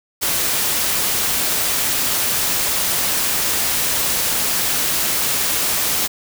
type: noise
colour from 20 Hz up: white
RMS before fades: -19 dBFS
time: 0.21-6.08 s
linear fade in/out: 20 ms
effects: none